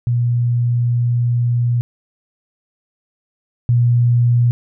sine tone pair in turn, 120.3 / 120.3 Hz, B2 / B2, -45 / -45 cents, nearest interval unison, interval 0 cents, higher neither, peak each -13 / -10 dBFS, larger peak second, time 0.07-1.81 / 3.69-4.51 s, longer first, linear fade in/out 0 ms, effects none

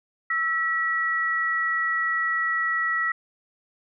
sine tone pair together, 1318.5 / 1930.3 Hz, E6 / B6, 0 / -40 cents, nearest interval perfect fifth, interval 660 cents, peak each -27 / -23 dBFS, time 0.3-3.12 s, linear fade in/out 5 ms, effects none

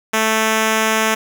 5% pulse tone, 220 Hz, A3, in tune, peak -3 dBFS, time 0.13-1.15 s, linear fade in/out 10 ms, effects none

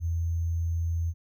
sine tone with sample-and-hold, 83.5 Hz, E2, 23 cents sharp, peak -25 dBFS, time 0-1.14 s, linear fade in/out 50 ms, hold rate 6300 Hz, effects none

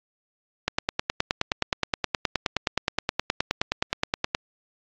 click train, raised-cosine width 0.2 ms, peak -4 dBFS, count 36, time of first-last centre 0.68-4.349 s, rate 9.54 Hz, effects low-pass 5000 Hz 12 dB/octave + AAC 64 kbps

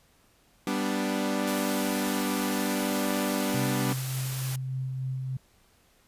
sawtooth chord, G major, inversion none, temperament equal, 196 / 246.9 / 293.7 Hz, G3 / B3 / D4, 0 / 0 / 0 cents, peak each -27 / -27 / -27 dBFS, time 0.67-3.93 s, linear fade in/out 2 ms
white noise, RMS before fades -37 dBFS, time 1.47-4.56 s, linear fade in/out 5 ms
sine tone with tremolo, 130.81 Hz, C3, in tune, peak -28 dBFS, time 3.54-5.37 s, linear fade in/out 5 ms, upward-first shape sine, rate 3.4 Hz, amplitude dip 25%
effects pink hiss -63 dBFS RMS until 6.07 s + resampled to 32000 Hz

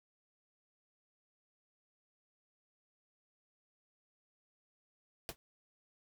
pink noise with exponential decay, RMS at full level -37 dBFS, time 5.29-5.36 s, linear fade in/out 0 ms, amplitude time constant 15 ms, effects none

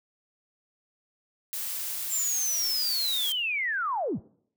blue noise, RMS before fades -33 dBFS, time 1.53-3.32 s, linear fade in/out 0 ms
sine linear sweep, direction down, 7459 to 54.7 Hz, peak -26 dBFS, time 2.09-4.2 s, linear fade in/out 50 ms
effects noise-tail reverb RT60 0.6 s tail -21 dB re dry

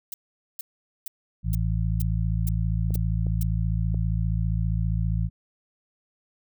violet noise bursts, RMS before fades -34 dBFS, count 8, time 0.12-3.43 s, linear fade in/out 2 ms, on 20 ms, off 450 ms
harmonic tone, 55 Hz, A1, in tune, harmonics 1 / 2 / 3, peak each -25 / -26 / -29 dBFS, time 1.43-5.3 s, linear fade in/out 50 ms
clicks, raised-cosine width 2 ms, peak -26 dBFS, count 4, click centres 2.906 / 2.955 / 3.267 / 3.945 s
effects none

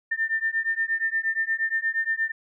sine beating tone pair, 1796 / 1804.5 Hz, A6 / A6, +35 / +43 cents, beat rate 8.5 Hz, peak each -26 dBFS, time 0.11-2.32 s, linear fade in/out 10 ms, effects none

